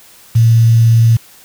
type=tone with quantisation; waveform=sine; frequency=114.6 Hz; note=A#2; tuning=29 cents flat; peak=-5 dBFS; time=0.35-1.17 s; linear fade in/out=10 ms; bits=5; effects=white hiss -42 dBFS RMS until 1.44 s

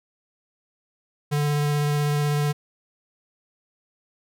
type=tone with vibrato; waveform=square; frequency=146.83 Hz; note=D3; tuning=in tune; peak=-21 dBFS; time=1.31-2.53 s; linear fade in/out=20 ms; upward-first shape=sine; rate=16 Hz; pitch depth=10 cents each way; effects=none

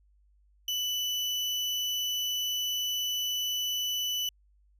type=tone; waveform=35% pulse; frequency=2981 Hz; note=F#7; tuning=12 cents sharp; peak=-27 dBFS; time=0.68-4.29 s; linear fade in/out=2 ms; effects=added 50 Hz sine -61 dBFS peak until 4.79 s

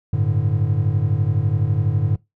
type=chord; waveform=triangle; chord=G suspended second; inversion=none; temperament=equal; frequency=98 / 110 / 146.83 Hz; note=G2 / A2 / D3; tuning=0 / 0 / 0 cents; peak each=-19 / -18 / -20 dBFS; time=0.13-2.16 s; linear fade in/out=5 ms; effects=noise-tail reverb RT60 0.2 s tail -22 dB re dry

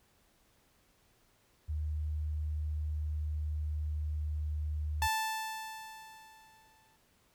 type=tone with pitch glide; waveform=sine; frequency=76.3 to 75.77 Hz; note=D#2 to D#2; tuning=-33 to -45 cents; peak=-32 dBFS; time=1.68-5.08 s; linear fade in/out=20 ms; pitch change=-12 cents; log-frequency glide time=2.08-4.72 s
type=tone with exponential decay; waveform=sawtooth; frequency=880 Hz; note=A5; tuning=in tune; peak=-24 dBFS; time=5.02-6.96 s; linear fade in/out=1 ms; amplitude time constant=420 ms
effects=pink hiss -69 dBFS RMS until 7.34 s

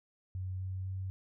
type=tone with pitch steps; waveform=sine; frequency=93.1 / 93.91 / 94.73 Hz; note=F#2 / F#2 / F#2; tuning=+11 / +26 / +41 cents; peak=-35 dBFS; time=0.35-1.1 s; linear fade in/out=0 ms; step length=250 ms; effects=none

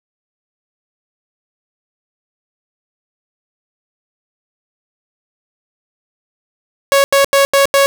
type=tone bursts; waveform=sawtooth; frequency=554.4 Hz; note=C#5; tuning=in tune; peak=-4 dBFS; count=5; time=6.92-7.86 s; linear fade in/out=0 ms; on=120 ms; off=85 ms; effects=none

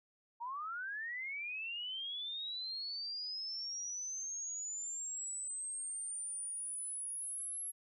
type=linear sweep; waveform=sine; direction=up; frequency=912 to 11250 Hz; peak=-39 dBFS; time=0.4-7.72 s; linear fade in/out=20 ms; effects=none

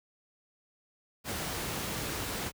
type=noise; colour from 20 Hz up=pink; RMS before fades=-35 dBFS; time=1.24-2.52 s; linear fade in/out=50 ms; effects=high-pass 60 Hz 12 dB/octave

